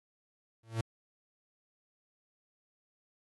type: tone with exponential growth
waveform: 45% pulse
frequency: 112.8 Hz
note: A2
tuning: 44 cents sharp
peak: -27 dBFS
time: 0.63-0.81 s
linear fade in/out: 5 ms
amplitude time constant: 39 ms
effects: AAC 32 kbps